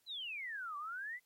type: exponential two-way sweep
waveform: sine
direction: down then up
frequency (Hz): 4093 to 1137 to 2065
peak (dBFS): -40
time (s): 0.06-1.2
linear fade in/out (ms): 50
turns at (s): 0.77
effects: white hiss -75 dBFS RMS until 1.25 s + MP3 64 kbps